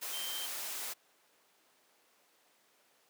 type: tone in noise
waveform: sine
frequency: 3136 Hz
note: G7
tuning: in tune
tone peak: -40 dBFS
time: 0.12-0.47 s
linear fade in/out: 20 ms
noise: white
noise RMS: -40 dBFS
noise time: 0.01-0.94 s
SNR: -3 dB
effects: pink hiss -68 dBFS RMS until 3.09 s + high-pass 400 Hz 12 dB/octave